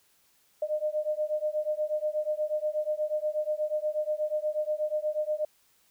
sine beating tone pair, 605 / 613.3 Hz, D#5 / D#5, -49 / -25 cents, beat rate 8.3 Hz, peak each -30 dBFS, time 0.62-5.45 s, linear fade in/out 5 ms, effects white hiss -66 dBFS RMS until 5.9 s

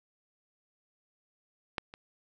clicks, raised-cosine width 0.3 ms, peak -15 / -29 dBFS, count 2, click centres 1.782 / 1.939 s, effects none

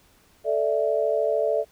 sine chord, A suspended fourth, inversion none, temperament just, 440 / 586.7 / 660 Hz, A4 / D5 / E5, 0 / -2 / +2 cents, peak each -25 / -24 / -25 dBFS, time 0.44-1.65 s, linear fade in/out 50 ms, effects pink hiss -59 dBFS RMS until 1.71 s

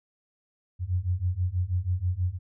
sine beating tone pair, 87.31 / 93.51 Hz, F2 / F#2, 0 / +19 cents, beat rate 6.2 Hz, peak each -28 / -27 dBFS, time 0.79-2.39 s, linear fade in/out 50 ms, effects none

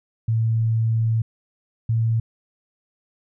sine tone pair in turn, 112.8 / 113.52 Hz, A2 / A#2, +44 / -45 cents, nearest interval unison, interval 11 cents, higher second, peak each -17 / -17 dBFS, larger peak neither, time 0.28-1.22 / 1.89-2.2 s, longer first, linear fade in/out 5 ms, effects none

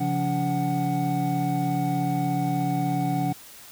triangle tone cluster, 136 / 172.7 / 285.6 / 744 Hz, C#3 / F3 / D4 / F#5, -33 / -19 / -48 / +9 cents, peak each -26 dBFS, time 0-3.33 s, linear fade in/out 10 ms, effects white hiss -46 dBFS RMS until 3.71 s

